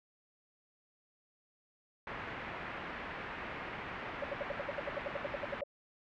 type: low-pass noise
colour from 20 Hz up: white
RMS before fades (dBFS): -43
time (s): 2.07-5.61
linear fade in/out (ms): 2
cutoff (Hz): 2200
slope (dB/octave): 24
type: tone bursts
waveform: sine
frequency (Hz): 570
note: C#5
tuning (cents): +48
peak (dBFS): -33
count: 16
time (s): 4.22-5.637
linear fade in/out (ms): 5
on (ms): 22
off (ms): 71
effects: none